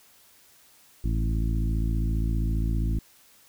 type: harmonic tone with a mistuned harmonic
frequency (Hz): 55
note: A1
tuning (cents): 0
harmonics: 1 / 2 / 3 / 4 / 5 / 6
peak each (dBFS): -24 / -30 / -34 / -36 / -38 / -40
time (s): 1.04-2.99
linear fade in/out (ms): 5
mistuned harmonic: 1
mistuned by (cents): -78
effects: white hiss -57 dBFS RMS until 3.48 s